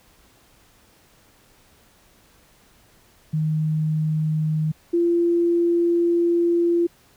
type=tone pair in turn; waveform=sine; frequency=155.56 / 342.8 Hz; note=D#3 / F4; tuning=0 / -32 cents; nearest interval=octave + major second; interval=1368 cents; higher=second; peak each=-19 / -16 dBFS; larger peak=second; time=3.33-4.72 / 4.93-6.87 s; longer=second; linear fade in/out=10 ms; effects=pink hiss -56 dBFS RMS until 7.16 s